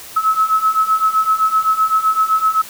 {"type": "beating tone pair", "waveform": "sine", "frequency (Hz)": [1289, 1296.8], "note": ["E6", "E6"], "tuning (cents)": [-39, -29], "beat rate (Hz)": 7.8, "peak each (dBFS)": [-17, -14], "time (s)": [0.16, 2.62], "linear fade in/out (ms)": 10, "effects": ["white hiss -35 dBFS RMS until 2.69 s"]}